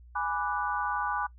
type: chord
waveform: sine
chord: G# half-diminished seventh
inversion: none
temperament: equal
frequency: 830.6 / 987.8 / 1174.7 / 1480 Hz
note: G#5 / B5 / D6 / F#6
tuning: 0 / 0 / 0 / 0 cents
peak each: -33 / -34 / -33 / -34 dBFS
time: 0.15-1.27 s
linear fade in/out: 10 ms
effects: noise-tail reverb RT60 0.1 s tail -20 dB re dry + added 60 Hz sine -49 dBFS peak until 1.38 s